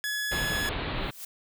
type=tone; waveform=sawtooth; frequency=1695 Hz; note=G#6; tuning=35 cents sharp; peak=-25 dBFS; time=0.04-0.69 s; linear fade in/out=0 ms
type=low-pass noise; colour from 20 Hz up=pink; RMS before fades=-32 dBFS; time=0.31-1.11 s; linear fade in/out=10 ms; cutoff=4200 Hz; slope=96 dB/octave
type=noise with exponential growth; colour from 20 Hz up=blue; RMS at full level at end=-36 dBFS; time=0.94-1.25 s; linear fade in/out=5 ms; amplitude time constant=66 ms
effects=none